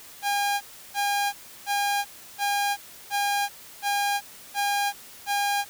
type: tone bursts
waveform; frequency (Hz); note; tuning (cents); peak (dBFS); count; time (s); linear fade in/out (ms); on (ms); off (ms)
sawtooth; 810; G#5; -43; -19; 8; 0.22-5.65; 50; 390; 330
effects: white hiss -46 dBFS RMS until 5.69 s